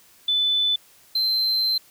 sine / triangle tone pair in turn, 3501 / 4106 Hz, A7 / C8, -9 / -33 cents, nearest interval minor third, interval 276 cents, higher second, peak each -18 dBFS, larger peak neither, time 0.28-0.76 / 1.15-1.78 s, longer second, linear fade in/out 5 ms, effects white hiss -54 dBFS RMS until 1.9 s

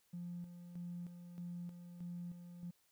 triangle tone with tremolo, 174.61 Hz, F3, in tune, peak -39 dBFS, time 0.13-2.71 s, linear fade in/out 10 ms, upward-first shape square, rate 1.6 Hz, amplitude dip 65%, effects tanh soft clip ceiling -40 dBFS + white hiss -75 dBFS RMS until 2.91 s

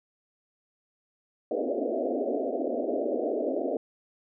white band-pass noise, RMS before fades -29 dBFS, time 1.51-3.77 s, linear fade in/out 2 ms, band 240 to 680 Hz, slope 96 dB/octave, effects none

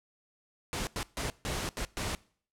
pink noise bursts at uneven times, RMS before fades -34 dBFS, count 6, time 0.73-0.87 / 0.96-1.03 / 1.17-1.3 / 1.45-1.69 / 1.77-1.85 / 1.97-2.15 s, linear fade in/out 0 ms, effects noise-tail reverb RT60 0.5 s tail -22 dB re dry + low-pass 10000 Hz 12 dB/octave

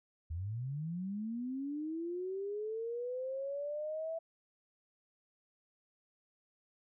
sine linear sweep, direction up, 76.2 to 661 Hz, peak -36 dBFS, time 0.3-4.19 s, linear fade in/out 10 ms, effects none

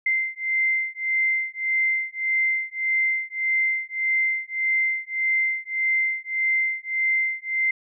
sine beating tone pair, 2082 / 2083.7 Hz, C7 / C7, -9 / -8 cents, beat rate 1.7 Hz, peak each -24 dBFS, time 0.06-7.71 s, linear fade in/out 5 ms, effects none

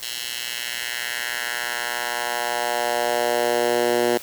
10% pulse tone with high-pass filter sweep, 120 Hz, B2, 49 cents flat, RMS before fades -24 dBFS, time 0.02-4.18 s, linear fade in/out 10 ms, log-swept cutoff 3400 to 340 Hz, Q 1.5, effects white hiss -39 dBFS RMS until 4.22 s

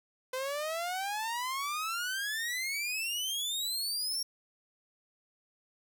sawtooth exponential sweep, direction up, 507 to 5588 Hz, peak -29 dBFS, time 0.33-4.23 s, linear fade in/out 5 ms, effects 11-bit

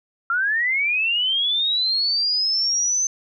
sine linear sweep, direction up, 1351 to 6210 Hz, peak -18 dBFS, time 0.3-3.07 s, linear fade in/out 2 ms, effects none

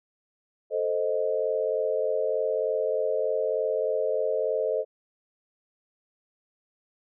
sine chord, A diminished, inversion none, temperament equal, 440 / 523.3 / 622.3 Hz, A4 / C5 / Eb5, 0 / 0 / 0 cents, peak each -28 dBFS, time 0.7-4.85 s, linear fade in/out 50 ms, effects none

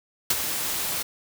white noise with ADSR envelope, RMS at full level -19 dBFS, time 0.3-1.03 s, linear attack 5 ms, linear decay 34 ms, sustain -9 dB, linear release 12 ms, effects none

